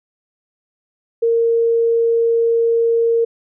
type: tone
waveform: sine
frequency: 461.8 Hz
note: A#4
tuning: 16 cents flat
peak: -12 dBFS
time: 1.22-3.25 s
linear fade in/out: 10 ms
effects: none